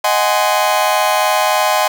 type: chord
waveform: 40% pulse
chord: Ab dominant seventh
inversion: second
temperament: just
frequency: 623 / 747.5 / 830.6 / 1038.3 Hz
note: Eb5 / Gb5 / Ab5 / C6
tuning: +2 / +17 / 0 / -14 cents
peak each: -17 dBFS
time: 0.04-1.88 s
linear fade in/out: 5 ms
effects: none

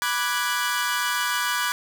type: chord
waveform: sawtooth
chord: G# half-diminished seventh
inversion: first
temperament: equal with one note detuned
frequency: 984.3 / 1174.7 / 1480 / 1661.2 Hz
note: B5 / D6 / F#6 / G#6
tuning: -6 / 0 / 0 / 0 cents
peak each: -25 / -25 / -24 / -25 dBFS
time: 0.02-1.72 s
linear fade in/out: 0 ms
effects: none

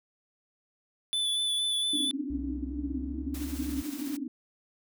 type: tone with vibrato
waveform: square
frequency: 3479 Hz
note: A7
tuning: 20 cents flat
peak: -27 dBFS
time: 1.13-2.11 s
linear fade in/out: 0 ms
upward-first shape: sine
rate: 4.3 Hz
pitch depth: 18 cents each way
type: band-pass noise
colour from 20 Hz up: pink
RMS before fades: -35 dBFS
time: 1.93-4.28 s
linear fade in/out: 5 ms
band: 260 to 300 Hz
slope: 96 dB/octave
type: tone with pitch glide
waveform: triangle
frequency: 64.2 to 70.01 Hz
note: C2 to C#2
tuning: -32 to +18 cents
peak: -34 dBFS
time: 2.3-3.82 s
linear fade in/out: 5 ms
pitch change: +150 cents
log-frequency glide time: 2.63-3.32 s
type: noise with tremolo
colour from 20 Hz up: white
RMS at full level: -43 dBFS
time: 3.34-4.17 s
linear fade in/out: 5 ms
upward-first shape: triangle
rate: 14 Hz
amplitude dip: 35%
effects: none

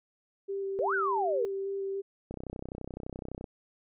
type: tone with vibrato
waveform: sine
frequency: 392 Hz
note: G4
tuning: in tune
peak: -31 dBFS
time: 0.48-2.02 s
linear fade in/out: 20 ms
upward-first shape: square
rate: 3.4 Hz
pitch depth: 9 cents each way
type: exponential two-way sweep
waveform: sine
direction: up then down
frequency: 440 to 1568 to 440 Hz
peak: -27 dBFS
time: 0.79-1.45 s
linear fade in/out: 0 ms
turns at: 0.94 s
type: click train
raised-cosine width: 2 ms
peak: -25 dBFS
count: 37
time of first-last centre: 2.31-3.442 s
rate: 31.8 Hz
effects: none

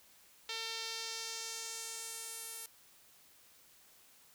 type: tone with band-pass filter sweep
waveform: sawtooth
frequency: 451.7 Hz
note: A4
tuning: 45 cents sharp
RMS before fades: -43 dBFS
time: 0.49-2.66 s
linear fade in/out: 2 ms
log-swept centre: 3900 to 11000 Hz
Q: 1.7
effects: white hiss -63 dBFS RMS until 4.34 s

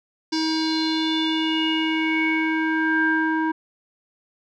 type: tone with low-pass filter sweep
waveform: square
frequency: 318.2 Hz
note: D#4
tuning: 39 cents sharp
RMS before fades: -22 dBFS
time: 0.32-3.52 s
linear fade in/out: 10 ms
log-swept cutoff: 5100 to 1300 Hz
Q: 7.1
effects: none

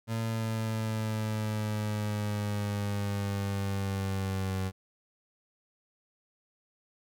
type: linear sweep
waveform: 30% pulse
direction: down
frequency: 113.4 to 94.4 Hz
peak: -27 dBFS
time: 0.07-4.72 s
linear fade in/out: 50 ms
effects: none

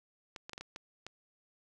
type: clicks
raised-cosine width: 0.2 ms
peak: -26 dBFS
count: 7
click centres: 0.362 / 0.495 / 0.533 / 0.579 / 0.61 / 0.761 / 1.066 s
effects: none

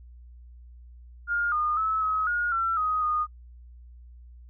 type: tone with pitch steps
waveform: sine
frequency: 1414 / 1221 / 1299 / 1276 / 1434 / 1349 / 1254 / 1230 Hz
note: F6 / D#6 / E6 / D#6 / F6 / E6 / D#6 / D#6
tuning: +21 / -33 / -26 / +43 / +45 / +40 / +13 / -20 cents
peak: -23 dBFS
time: 1.27-3.27 s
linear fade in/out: 50 ms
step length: 250 ms
effects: noise-tail reverb RT60 0.1 s tail -26 dB re dry + added 60 Hz sine -45 dBFS peak until 4.49 s

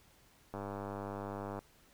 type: click train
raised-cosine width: 1 ms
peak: -27 dBFS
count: 106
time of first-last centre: 0.54-1.59 s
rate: 100 Hz
effects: pink hiss -65 dBFS RMS until 1.93 s

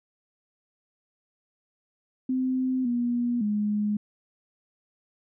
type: tone with pitch steps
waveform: sine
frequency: 258 / 240.8 / 208.8 Hz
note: C4 / B3 / G#3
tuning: -24 / -44 / +10 cents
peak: -23 dBFS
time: 2.29-3.97 s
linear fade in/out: 5 ms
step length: 560 ms
effects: none

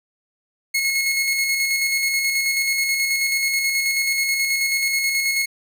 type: tone with tremolo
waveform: sawtooth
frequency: 2173 Hz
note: C#7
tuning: 35 cents flat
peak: -14 dBFS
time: 0.74-5.46 s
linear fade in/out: 10 ms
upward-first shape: square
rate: 9.3 Hz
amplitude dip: 30%
effects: none

